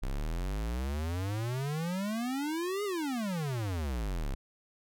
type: exponential two-way sweep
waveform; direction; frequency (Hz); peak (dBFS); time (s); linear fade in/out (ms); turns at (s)
square; up then down; 31.08 to 421.5 to 31.08; -32; 0.02-4.35; 10; 2.84
effects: none